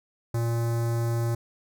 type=tone with notch filter; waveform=square; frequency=116.54 Hz; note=A#2; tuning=in tune; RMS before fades=-26 dBFS; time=0.34-1.35 s; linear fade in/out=5 ms; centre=2900 Hz; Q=0.59; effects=none